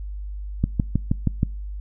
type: click train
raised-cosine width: 5 ms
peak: -6 dBFS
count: 6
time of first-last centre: 0.64-1.431 s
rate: 6.32 Hz
effects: noise-tail reverb RT60 0.4 s tail -26 dB re dry + added 50 Hz sine -29 dBFS peak until 1.8 s